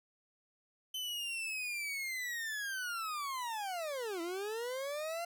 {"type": "linear two-way sweep", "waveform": "40% pulse", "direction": "down then up", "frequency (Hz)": [3064, 327.7, 695], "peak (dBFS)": -36, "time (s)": [0.94, 5.25], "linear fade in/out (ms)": 5, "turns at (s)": 4.21, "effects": []}